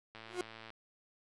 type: click train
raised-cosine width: 0.3 ms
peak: -33 dBFS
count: 63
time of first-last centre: 0.15-0.704 s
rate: 112 Hz
type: tone with exponential growth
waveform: 40% pulse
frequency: 360 Hz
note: F#4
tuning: 47 cents flat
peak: -30 dBFS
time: 0.26-0.41 s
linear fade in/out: 1 ms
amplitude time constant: 32 ms
effects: resampled to 24000 Hz